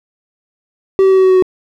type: tone with pitch steps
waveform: triangle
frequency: 385.2 / 382.8 / 380.3 / 377.9 / 375.5 / 373.2 / 370.8 Hz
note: G4 / G4 / F#4 / F#4 / F#4 / F#4 / F#4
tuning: -30 / -41 / +48 / +37 / +26 / +15 / +4 cents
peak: -4 dBFS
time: 0.99-1.424 s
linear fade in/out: 0 ms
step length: 62 ms
effects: none